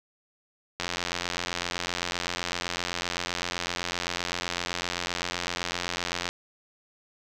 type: click train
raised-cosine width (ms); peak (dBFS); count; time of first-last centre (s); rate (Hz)
0.2; -11; 483; 0.8-6.29; 87.8
effects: none